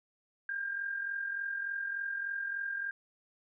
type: tone with amplitude modulation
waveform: sine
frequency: 1602 Hz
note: G6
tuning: 37 cents sharp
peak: -31 dBFS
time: 0.49-2.91 s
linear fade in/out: 2 ms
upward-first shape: sine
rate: 43.4 Hz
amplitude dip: 55%
effects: none